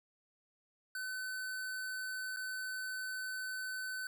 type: tone with dropouts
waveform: square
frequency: 1516 Hz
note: F#6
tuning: 42 cents sharp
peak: -39 dBFS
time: 0.95-4.07 s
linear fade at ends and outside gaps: 2 ms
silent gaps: 2.363-2.369 s
effects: none